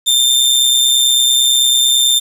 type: tone with amplitude modulation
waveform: sawtooth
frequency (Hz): 3591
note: A7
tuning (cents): +35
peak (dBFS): -4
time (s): 0.06-2.2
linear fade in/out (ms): 20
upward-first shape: sine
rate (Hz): 129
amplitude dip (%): 50
effects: resampled to 32000 Hz + 7-bit